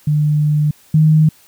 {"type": "tone pair in turn", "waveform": "sine", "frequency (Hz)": [150, 155.62], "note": ["D3", "D#3"], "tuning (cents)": [37, 1], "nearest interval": "minor second", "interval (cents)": 64, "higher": "second", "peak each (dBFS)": [-11, -7], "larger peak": "second", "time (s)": [[0.07, 0.71], [0.94, 1.29]], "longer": "first", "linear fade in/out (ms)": 5, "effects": ["white hiss -49 dBFS RMS until 1.47 s"]}